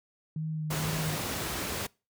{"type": "tone with vibrato", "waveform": "sine", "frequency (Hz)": 155.56, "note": "D#3", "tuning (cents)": 0, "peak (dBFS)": -30, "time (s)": [0.36, 1.17], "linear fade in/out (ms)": 2, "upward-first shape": "sine", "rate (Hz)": 2.1, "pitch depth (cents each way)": 23}
{"type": "noise", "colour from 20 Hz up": "pink", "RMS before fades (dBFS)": -33, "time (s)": [0.7, 1.87], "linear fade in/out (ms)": 10}
{"effects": ["noise-tail reverb RT60 0.3 s tail -25 dB re dry", "high-pass 80 Hz 12 dB/octave"]}